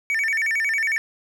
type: tone with vibrato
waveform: triangle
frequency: 2013 Hz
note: B6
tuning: 33 cents sharp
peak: -18 dBFS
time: 0.1-0.98 s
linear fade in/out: 0 ms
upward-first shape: square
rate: 11 Hz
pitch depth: 200 cents each way
effects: none